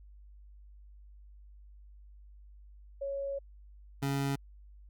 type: tone pair in turn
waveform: sine / 25% pulse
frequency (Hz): 554.4 / 138.6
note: C#5 / C#3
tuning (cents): 0 / 0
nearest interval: 2 octaves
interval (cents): 2400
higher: first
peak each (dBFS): -33 / -26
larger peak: second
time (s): 3.01-3.39 / 4.02-4.36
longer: first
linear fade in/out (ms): 10
effects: added 50 Hz sine -51 dBFS peak until 4.89 s